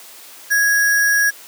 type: tone with sample-and-hold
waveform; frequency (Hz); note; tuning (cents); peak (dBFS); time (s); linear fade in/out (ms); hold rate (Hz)
sine; 1660; G#6; -1; -12; 0.5-1.31; 20; 7350
effects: white hiss -40 dBFS RMS until 1.47 s + high-pass 300 Hz 12 dB/octave